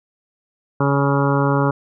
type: harmonic tone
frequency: 139.9 Hz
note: C#3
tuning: 16 cents sharp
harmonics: 1 / 2 / 3 / 4 / 6 / 7 / 8 / 9 / 10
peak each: -18 / -21 / -23 / -24 / -26 / -26 / -27 / -28 / -28 dBFS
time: 0.8-1.71 s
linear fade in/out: 5 ms
effects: none